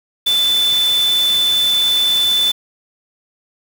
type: tone in noise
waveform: sine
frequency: 3510 Hz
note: A7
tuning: 5 cents flat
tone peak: -12 dBFS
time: 0.26-2.52 s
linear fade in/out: 10 ms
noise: white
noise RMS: -26 dBFS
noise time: 0.26-2.52 s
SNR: +11 dB
effects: none